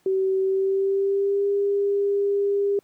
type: tone with pitch glide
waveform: sine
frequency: 381.8 to 401.7 Hz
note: G4 to G4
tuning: -46 to +42 cents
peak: -19 dBFS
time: 0.06-2.79 s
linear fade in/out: 2 ms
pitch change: +88 cents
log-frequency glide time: 0.4-1.47 s
effects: pink hiss -64 dBFS RMS until 2.83 s + high-pass 100 Hz 12 dB/octave